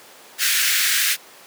pink high-pass noise, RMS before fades -19 dBFS, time 0.38-1.17 s, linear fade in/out 50 ms, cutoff 1500 Hz, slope 48 dB/octave, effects pink hiss -44 dBFS RMS until 1.46 s + high-pass 400 Hz 12 dB/octave

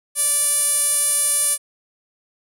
sawtooth tone with band-pass filter, 582 Hz, D5, 16 cents flat, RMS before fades -19 dBFS, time 0.15-1.58 s, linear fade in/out 50 ms, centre 10000 Hz, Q 7.7, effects none

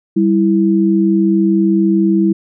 sine tone pair together, 195.53 / 328.9 Hz, G3 / E4, -4 / -4 cents, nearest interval major sixth, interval 900 cents, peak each -12 dBFS, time 0.16-2.33 s, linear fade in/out 10 ms, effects none

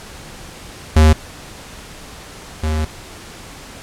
square tone pair in turn, 77.78 / 77.78 Hz, D#2 / D#2, 0 / 0 cents, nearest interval unison, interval 0 cents, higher neither, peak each -7 / -17 dBFS, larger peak first, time 0.96-1.13 / 2.63-2.85 s, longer second, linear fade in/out 5 ms, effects pink hiss -36 dBFS RMS until 3.82 s + low-pass 10000 Hz 12 dB/octave

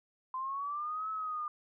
sine linear two-way sweep, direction up then down, 1028 to 1300 to 1204 Hz, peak -34 dBFS, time 0.34-1.48 s, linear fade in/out 2 ms, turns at 1.1 s, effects none

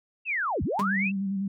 sine linear two-way sweep, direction down then up, 2746 to 52.9 to 2746 Hz, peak -25 dBFS, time 0.25-1.12 s, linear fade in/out 50 ms, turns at 0.63 s
sawtooth tone with exponential decay, 204 Hz, G#3, 31 cents flat, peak -22 dBFS, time 0.79-0.87 s, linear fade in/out 5 ms, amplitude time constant 16 ms
sine tone with vibrato, 195.5 Hz, G3, 4 cents flat, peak -26 dBFS, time 0.81-1.48 s, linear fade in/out 5 ms, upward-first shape square, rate 10 Hz, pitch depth 28 cents each way
effects none

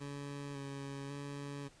20% pulse tone with vibrato, 140.5 Hz, C#3, 24 cents sharp, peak -37 dBFS, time 0-1.69 s, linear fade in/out 20 ms, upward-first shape square, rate 0.91 Hz, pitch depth 19 cents each way, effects pink hiss -63 dBFS RMS until 1.8 s + resampled to 22050 Hz

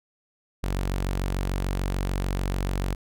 sawtooth tone, 46.8 Hz, F#1, 20 cents sharp, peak -21 dBFS, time 0.63-2.95 s, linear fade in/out 10 ms, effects none

